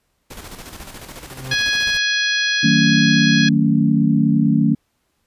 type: noise with tremolo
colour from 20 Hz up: pink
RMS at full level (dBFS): -34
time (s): 0.3-1.98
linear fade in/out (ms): 10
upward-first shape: square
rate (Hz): 14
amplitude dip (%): 50
type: tone with exponential growth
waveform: 40% pulse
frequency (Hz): 130.81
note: C3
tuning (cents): 0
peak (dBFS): -23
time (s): 1.03-1.54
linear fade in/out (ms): 5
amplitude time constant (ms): 110
type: harmonic tone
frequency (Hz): 833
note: G#5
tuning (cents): +5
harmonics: 2 / 3 / 4 / 5 / 6 / 7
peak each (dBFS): -19 / -25 / -23 / -24 / -29 / -31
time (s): 1.51-3.49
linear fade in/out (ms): 5
type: chord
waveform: sine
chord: D# half-diminished seventh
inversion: none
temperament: just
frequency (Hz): 155.56 / 186.68 / 224 / 280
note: D#3 / F#3 / A3 / C#4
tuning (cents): 0 / +16 / +31 / +18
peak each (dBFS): -18 / -20 / -16 / -19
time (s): 2.63-4.75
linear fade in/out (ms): 10
effects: pink hiss -68 dBFS RMS until 5.26 s + resampled to 32000 Hz